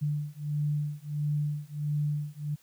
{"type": "beating tone pair", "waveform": "sine", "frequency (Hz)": [147.3, 148.8], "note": ["D3", "D3"], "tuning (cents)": [6, 23], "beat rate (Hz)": 1.5, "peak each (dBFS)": -31, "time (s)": [0.01, 2.56], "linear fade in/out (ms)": 20, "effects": ["white hiss -63 dBFS RMS until 2.62 s"]}